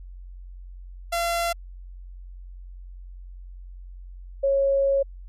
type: tone pair in turn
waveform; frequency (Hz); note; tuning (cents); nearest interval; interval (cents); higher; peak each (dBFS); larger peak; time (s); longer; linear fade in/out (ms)
sawtooth / sine; 683 / 550.1; F5 / C#5; -39 / -13; major third; 374; first; -19 / -18; second; 1.12-1.53 / 4.43-5.03; second; 10
effects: added 45 Hz sine -38 dBFS peak until 5.28 s + resampled to 32000 Hz